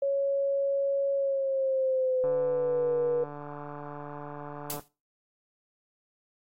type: tone with pitch glide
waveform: sine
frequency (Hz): 554.4 to 482.6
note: C#5 to B4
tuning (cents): 0 to -40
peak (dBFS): -24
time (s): 0.02-3.24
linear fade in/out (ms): 5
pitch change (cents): -240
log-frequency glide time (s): 1.14-2.95
type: click train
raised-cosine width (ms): 1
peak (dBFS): -27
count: 374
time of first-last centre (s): 2.24-4.795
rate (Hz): 146
type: noise with exponential decay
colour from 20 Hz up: blue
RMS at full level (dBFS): -29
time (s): 4.7-4.88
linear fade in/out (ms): 0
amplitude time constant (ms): 38
effects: noise-tail reverb RT60 0.3 s tail -20 dB re dry + AAC 48 kbps